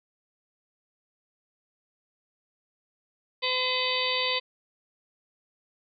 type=harmonic tone with a mistuned harmonic; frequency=509 Hz; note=C5; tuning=48 cents flat; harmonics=1 / 2 / 4 / 5 / 6 / 7 / 8 / 9; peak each=-33 / -33 / -33 / -33 / -33 / -33 / -33 / -33 dBFS; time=3.42-4.4 s; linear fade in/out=20 ms; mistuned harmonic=8; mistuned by=-77 cents; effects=none